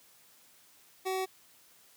25% pulse tone, 377.3 Hz, F#4, 34 cents sharp, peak -27 dBFS, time 1.05-1.26 s, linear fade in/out 20 ms, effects white hiss -61 dBFS RMS until 1.96 s + high-pass 80 Hz 12 dB/octave

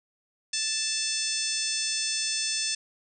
harmonic tone with a mistuned harmonic, 880 Hz, A5, in tune, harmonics 2 / 3 / 4 / 5 / 6 / 7 / 8 / 9, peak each -40 / -36 / -36 / -36 / -31 / -33 / -38 / -35 dBFS, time 0.53-2.75 s, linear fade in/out 5 ms, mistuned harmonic 9, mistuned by +65 cents, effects none

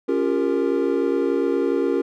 triangle chord, G half-diminished seventh, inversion second, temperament equal with one note detuned, 277.2 / 349.2 / 399.1 / 466.2 Hz, Db4 / F4 / G4 / Bb4, 0 / 0 / +31 / 0 cents, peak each -22 dBFS, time 0.08-2.02 s, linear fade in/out 10 ms, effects none

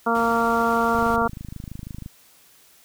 harmonic tone, 231.1 Hz, A#3, 15 cents flat, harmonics 1 / 2 / 3 / 4 / 5 / 6, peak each -25 / -25 / -25 / -25 / -25 / -25 dBFS, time 0.06-1.28 s, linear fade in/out 10 ms
pink noise, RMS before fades -39 dBFS, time 0.15-1.16 s, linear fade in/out 0 ms
click train, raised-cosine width 5 ms, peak -22 dBFS, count 30, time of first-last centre 0.95-2.061 s, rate 26.1 Hz
effects white hiss -54 dBFS RMS until 2.84 s

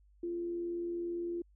sine tone with frequency modulation, 344.7 Hz, F4, 23 cents flat, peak -34 dBFS, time 0.23-1.42 s, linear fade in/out 5 ms, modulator 82.3 Hz, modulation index 0.2, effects added 50 Hz sine -61 dBFS peak until 1.55 s

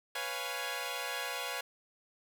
10% pulse chord, C# dominant seventh, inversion third, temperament equal, 493.9 / 554.4 / 698.5 / 830.6 Hz, B4 / C#5 / E#5 / G#5, 0 / 0 / 0 / 0 cents, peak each -33 dBFS, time 0.15-1.61 s, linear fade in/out 5 ms, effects none

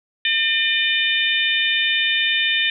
harmonic tone, 603 Hz, D5, 46 cents sharp, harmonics 3 / 4 / 5 / 6, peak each -22 / -22 / -22 / -22 dBFS, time 0.25-2.7 s, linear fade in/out 2 ms, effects none

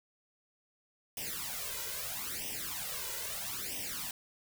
white noise with flanger, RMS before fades -39 dBFS, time 1.17-4.11 s, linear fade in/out 2 ms, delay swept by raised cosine 0.35 to 2.05 ms, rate 0.77 Hz, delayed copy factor +0.9, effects none

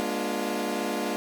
20% pulse chord, G# diminished seventh, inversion none, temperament equal with one note detuned, 207.7 / 240.6 / 293.7 / 349.2 Hz, G#3 / B3 / D4 / F4, 0 / -45 / 0 / 0 cents, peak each -28 dBFS, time 0-1.16 s, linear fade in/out 0 ms, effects none

